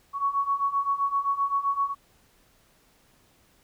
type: beating tone pair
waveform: sine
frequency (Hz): 1111 / 1118.7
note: C#6 / C#6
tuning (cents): +4 / +15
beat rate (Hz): 7.7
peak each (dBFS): -28 / -25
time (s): 0.13-1.95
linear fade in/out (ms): 50
effects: pink hiss -62 dBFS RMS until 3.63 s